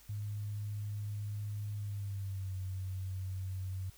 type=tone with pitch glide; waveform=sine; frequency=103.83 to 94.12 Hz; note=G#2 to F#2; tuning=0 to +30 cents; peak=-36 dBFS; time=0.09-3.9 s; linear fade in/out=5 ms; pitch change=-170 cents; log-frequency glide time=1.76-2.55 s; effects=added 50 Hz sine -63 dBFS peak until 3.97 s + white hiss -61 dBFS RMS until 3.97 s

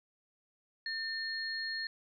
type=tone pair together; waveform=sine; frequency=1800 / 4281 Hz; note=A6 / C8; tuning=+39 / +39 cents; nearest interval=octave + minor third; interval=1500 cents; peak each=-37 / -38 dBFS; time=0.86-1.87 s; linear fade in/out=2 ms; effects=12-bit

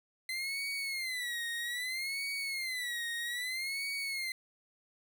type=tone with vibrato; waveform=30% pulse; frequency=2047 Hz; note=C7; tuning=38 cents flat; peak=-32 dBFS; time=0.29-4.32 s; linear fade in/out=2 ms; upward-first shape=sine; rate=0.62 Hz; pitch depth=160 cents each way; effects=none

